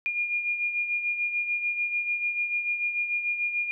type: beating tone pair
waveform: sine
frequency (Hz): 2420 / 2426.8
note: D#7 / D#7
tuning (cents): -49 / -44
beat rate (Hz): 6.8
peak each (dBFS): -26 / -34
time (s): 0.06-3.71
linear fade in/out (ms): 0
effects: none